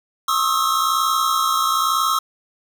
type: tone cluster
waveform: square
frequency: 1085 / 1257 / 1318 Hz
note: C#6 / D#6 / E6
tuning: -37 / +17 / -1 cents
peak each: -22 dBFS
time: 0.28-2.19 s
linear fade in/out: 5 ms
effects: none